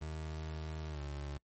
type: tone with pitch glide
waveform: 30% pulse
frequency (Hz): 78.1 to 71.62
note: D#2 to D2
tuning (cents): +7 to -43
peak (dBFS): -37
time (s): 0.01-1.38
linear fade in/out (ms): 10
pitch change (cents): -150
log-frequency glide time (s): 0.88-1.01
effects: noise-tail reverb RT60 0.1 s tail -24 dB re dry + MP3 32 kbps